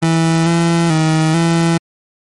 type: tone with pitch steps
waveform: 30% pulse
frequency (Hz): 163.8 / 168.2 / 158.1 / 166.8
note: E3 / E3 / D#3 / E3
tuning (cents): -11 / +35 / +28 / +21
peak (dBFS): -8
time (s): 0.02-1.78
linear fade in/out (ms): 10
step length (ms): 440
effects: MP3 48 kbps